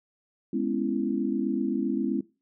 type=chord; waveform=sine; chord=C# minor seventh; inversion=second; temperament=just; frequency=207.9 / 249.5 / 277.2 / 332.6 Hz; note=G#3 / B3 / C#4 / E4; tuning=+2 / +18 / 0 / +16 cents; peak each=-30 dBFS; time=0.53-2.21 s; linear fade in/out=5 ms; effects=noise-tail reverb RT60 0.3 s tail -20 dB re dry